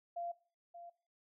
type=tone with echo; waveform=sine; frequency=690 Hz; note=F5; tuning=21 cents flat; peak=-38 dBFS; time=0.16-0.32 s; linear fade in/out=10 ms; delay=580 ms; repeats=1; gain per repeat=-11 dB; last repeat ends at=0.9 s; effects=noise-tail reverb RT60 0.4 s tail -19 dB re dry